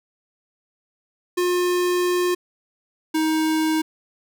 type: tone pair in turn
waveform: square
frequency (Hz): 357 / 315.3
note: F4 / D#4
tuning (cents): +38 / +23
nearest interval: major second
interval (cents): 215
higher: first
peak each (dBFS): -19 / -19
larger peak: neither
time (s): 1.37-2.35 / 3.14-3.82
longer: first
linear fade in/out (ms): 10
effects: none